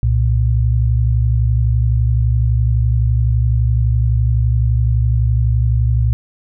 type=tone pair together; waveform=sine; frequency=64.6 / 116.44 Hz; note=C2 / A#2; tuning=-21 / -2 cents; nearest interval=minor seventh; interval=1019 cents; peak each=-14 dBFS; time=0.03-6.13 s; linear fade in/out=0 ms; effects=none